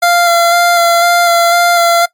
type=tone with vibrato; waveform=25% pulse; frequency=690 Hz; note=F5; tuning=21 cents flat; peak=-3 dBFS; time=0.02-2.06 s; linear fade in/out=10 ms; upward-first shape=square; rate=2 Hz; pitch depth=15 cents each way; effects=noise-tail reverb RT60 0.1 s tail -20 dB re dry + MP3 96 kbps